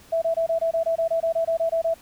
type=tone bursts; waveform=sine; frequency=659.3 Hz; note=E5; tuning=in tune; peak=-19 dBFS; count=15; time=0.12-1.942 s; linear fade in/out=10 ms; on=100 ms; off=23 ms; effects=pink hiss -51 dBFS RMS until 2.01 s